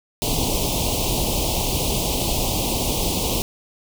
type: band-stop noise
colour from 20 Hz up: pink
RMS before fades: -22 dBFS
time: 0.22-3.42 s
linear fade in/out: 0 ms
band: 970 to 2600 Hz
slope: 48 dB/octave
effects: none